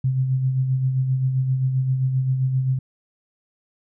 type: tone with tremolo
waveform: sine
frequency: 130.81 Hz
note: C3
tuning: in tune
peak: -16 dBFS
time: 0.04-2.79 s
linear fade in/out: 5 ms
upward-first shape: sine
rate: 7.6 Hz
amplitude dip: 45%
effects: none